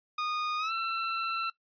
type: tone with pitch glide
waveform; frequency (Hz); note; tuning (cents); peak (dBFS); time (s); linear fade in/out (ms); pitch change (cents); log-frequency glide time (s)
sawtooth; 1231 to 1342.4; D#6 to E6; -19 to +31; -26; 0.18-1.5; 5; +150; 0.58-0.72
effects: noise-tail reverb RT60 0.1 s tail -17 dB re dry + resampled to 11025 Hz